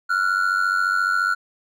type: ring-modulated tone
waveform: triangle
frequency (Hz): 1417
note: F6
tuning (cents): +25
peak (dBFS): -13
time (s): 0.09-1.35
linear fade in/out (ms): 20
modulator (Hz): 47.2
effects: none